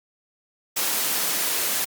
white noise, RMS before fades -24 dBFS, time 0.76-1.85 s, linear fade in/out 10 ms, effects high-pass 200 Hz 12 dB/octave + Opus 48 kbps

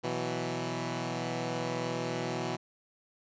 10% pulse chord, B suspended fourth, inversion none, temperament equal, 123.47 / 164.81 / 185 Hz, B2 / E3 / F#3, 0 / 0 / 0 cents, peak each -27 / -27 / -33 dBFS, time 0.03-2.57 s, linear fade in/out 20 ms, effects resampled to 16000 Hz

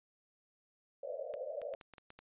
pink band-pass noise, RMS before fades -42 dBFS, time 1.03-1.75 s, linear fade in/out 2 ms, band 490 to 650 Hz, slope 96 dB/octave
clicks, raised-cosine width 0.3 ms, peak -36 dBFS, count 8, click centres 1.339 / 1.617 / 1.738 / 1.812 / 1.937 / 1.982 / 2.104 / 2.19 s
effects resampled to 8000 Hz

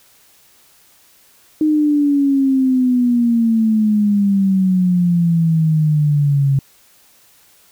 sine exponential sweep, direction down, 310.3 to 136 Hz, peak -11 dBFS, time 1.61-6.59 s, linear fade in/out 2 ms, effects white hiss -51 dBFS RMS until 7.71 s

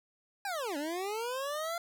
25% pulse linear two-way sweep, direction down then up, 826 to 277.2 to 694 Hz, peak -30 dBFS, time 0.45-1.78 s, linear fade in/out 2 ms, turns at 0.77 s, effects none

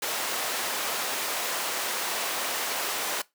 pink high-pass noise, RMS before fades -30 dBFS, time 0.02-3.22 s, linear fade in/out 5 ms, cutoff 580 Hz, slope 12 dB/octave, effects noise-tail reverb RT60 0.2 s tail -21 dB re dry

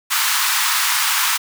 pink high-pass noise, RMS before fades -18 dBFS, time 0.1-1.38 s, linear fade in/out 20 ms, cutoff 940 Hz, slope 48 dB/octave, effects none

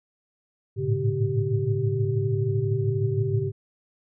sine tone cluster, 104.2 / 110.4 / 116.9 / 140.9 / 388.7 Hz, G#2 / A2 / A#2 / C#3 / G4, +6 / +6 / +5 / +29 / -15 cents, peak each -28 dBFS, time 0.76-3.52 s, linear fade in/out 50 ms, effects none

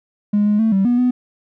triangle tone with pitch steps, 206.8 / 208.6 / 222.5 / 193.6 / 242.7 / 249 Hz, G#3 / G#3 / A3 / G3 / B3 / B3, -7 / +8 / +20 / -21 / -30 / +14 cents, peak -9 dBFS, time 0.33-1.11 s, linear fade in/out 10 ms, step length 130 ms, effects tanh soft clip ceiling -9 dBFS

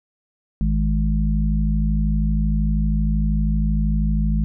harmonic tone, 52.8 Hz, G#1, 29 cents sharp, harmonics 1 / 3 / 4, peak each -18 / -23 / -24 dBFS, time 0.61-4.44 s, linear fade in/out 0 ms, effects none

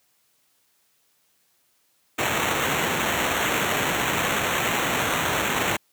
blue noise with sample-and-hold, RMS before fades -24 dBFS, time 2.18-5.77 s, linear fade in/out 10 ms, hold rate 4900 Hz, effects white hiss -66 dBFS RMS until 5.92 s + high-pass 80 Hz 12 dB/octave

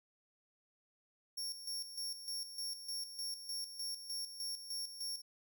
sawtooth tone with tremolo, 5500 Hz, F8, 27 cents flat, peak -36 dBFS, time 1.37-5.22 s, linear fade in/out 10 ms, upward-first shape square, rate 3.3 Hz, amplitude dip 65%, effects none

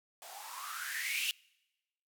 violet noise with band-pass filter sweep, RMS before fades -39 dBFS, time 0.22-1.31 s, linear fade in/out 0 ms, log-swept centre 640 to 2900 Hz, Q 9.1, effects noise-tail reverb RT60 1.0 s tail -26 dB re dry

